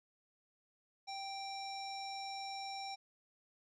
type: tone with low-pass filter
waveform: square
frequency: 784 Hz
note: G5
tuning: in tune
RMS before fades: -44 dBFS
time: 1.07-2.96 s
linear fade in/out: 20 ms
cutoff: 5400 Hz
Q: 4.2
effects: none